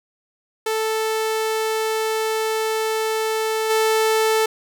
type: tone with level steps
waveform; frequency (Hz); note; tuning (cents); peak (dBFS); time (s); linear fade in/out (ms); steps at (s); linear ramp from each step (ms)
sawtooth; 440; A4; 0; -16 / -12; 0.66-4.46; 5; 3.69; 20
effects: none